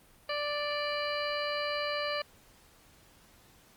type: harmonic tone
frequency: 587.3 Hz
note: D5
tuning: in tune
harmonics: 1 / 2 / 3 / 4 / 5 / 7 / 8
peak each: -34 / -37 / -39 / -40 / -41 / -42 / -43 dBFS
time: 0.29-2.22 s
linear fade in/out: 5 ms
effects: pink hiss -60 dBFS RMS until 3.76 s + Opus 32 kbps